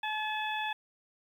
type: harmonic tone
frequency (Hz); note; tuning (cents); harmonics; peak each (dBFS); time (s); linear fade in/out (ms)
859; A5; -42; 1 / 2 / 3 / 4; -34 / -37 / -39 / -40; 0.03-0.73; 5
effects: 10-bit